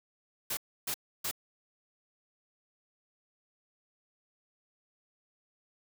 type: noise bursts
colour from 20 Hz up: white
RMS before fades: -34 dBFS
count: 3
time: 0.5-1.313 s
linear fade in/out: 5 ms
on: 71 ms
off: 300 ms
effects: none